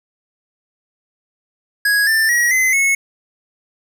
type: tone with pitch steps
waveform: square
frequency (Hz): 1661.2 / 1780.4 / 1908.2 / 2045 / 2192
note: G#6 / A6 / A#6 / C7 / C#7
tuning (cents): 0 / +20 / +40 / -40 / -20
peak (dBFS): -13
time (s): 1.85-2.95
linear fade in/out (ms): 5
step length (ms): 220
effects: none